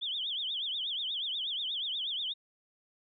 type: tone with vibrato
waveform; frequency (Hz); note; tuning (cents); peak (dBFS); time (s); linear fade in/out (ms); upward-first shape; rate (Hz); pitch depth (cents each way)
sine; 3322; G#7; 0; -32; 0.01-2.34; 20; triangle; 8.3; 220
effects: none